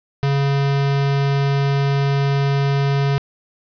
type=tone; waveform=square; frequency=139.5 Hz; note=C#3; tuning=11 cents sharp; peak=-16 dBFS; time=0.23-3.18 s; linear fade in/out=0 ms; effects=resampled to 11025 Hz + 7-bit